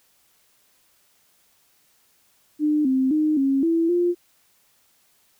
sine tone with pitch steps, 301.2 / 262.3 / 307.1 / 271.8 / 331.1 / 350.4 Hz, D4 / C4 / D#4 / C#4 / E4 / F4, +44 / +4 / -23 / -34 / +8 / +6 cents, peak -17 dBFS, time 2.59-4.15 s, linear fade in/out 50 ms, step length 260 ms, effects white hiss -62 dBFS RMS until 5.39 s

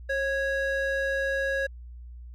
triangle ring-modulated tone, 1100 Hz, C#6, 14 cents flat, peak -20 dBFS, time 0.09-1.67 s, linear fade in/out 10 ms, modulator 557 Hz, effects added 60 Hz sine -40 dBFS peak until 2.34 s

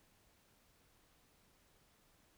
silence, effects pink hiss -71 dBFS RMS until 2.37 s

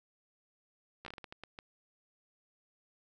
slowing click train, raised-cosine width 0.3 ms, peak -29 dBFS, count 10, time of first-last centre 1.05-1.589 s, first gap 13 ms, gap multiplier 1.36, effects none

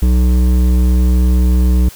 triangle tone with hard clipping, 61.74 Hz, B1, in tune, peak -10 dBFS, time 0.02-1.89 s, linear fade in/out 5 ms, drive 15 dB, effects white hiss -37 dBFS RMS until 1.95 s

